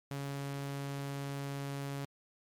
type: tone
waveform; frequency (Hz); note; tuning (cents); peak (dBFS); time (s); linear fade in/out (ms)
sawtooth; 139.8; C#3; +15; -33; 0.11-2.05; 0
effects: MP3 96 kbps